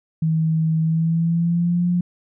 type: tone with pitch glide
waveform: sine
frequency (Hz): 160 to 176.51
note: D#3 to F3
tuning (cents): +49 to +19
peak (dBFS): -16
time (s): 0.22-2.01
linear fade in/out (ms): 5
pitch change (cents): +170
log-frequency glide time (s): 0.81-1.89
effects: none